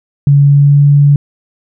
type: tone with pitch glide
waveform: sine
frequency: 141.9 to 143.47 Hz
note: C#3 to D3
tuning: +41 to -40 cents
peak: -3 dBFS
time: 0.27-1.16 s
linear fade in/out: 2 ms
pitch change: +19 cents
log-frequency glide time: 0.44-0.83 s
effects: none